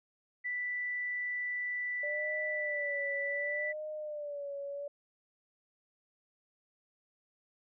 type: tone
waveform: sine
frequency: 1975.5 Hz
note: B6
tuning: in tune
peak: -33 dBFS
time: 0.44-3.73 s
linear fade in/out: 20 ms
type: tone with vibrato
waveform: sine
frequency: 587.3 Hz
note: D5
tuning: in tune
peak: -37 dBFS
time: 2.03-4.88 s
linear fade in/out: 5 ms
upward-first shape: sine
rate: 0.68 Hz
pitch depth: 77 cents each way
effects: none